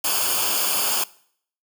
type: noise with comb filter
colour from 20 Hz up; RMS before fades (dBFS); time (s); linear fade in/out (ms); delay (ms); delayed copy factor
white; -22; 0.04-1.04; 5; 0.51; -0.75
effects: noise-tail reverb RT60 0.6 s tail -21 dB re dry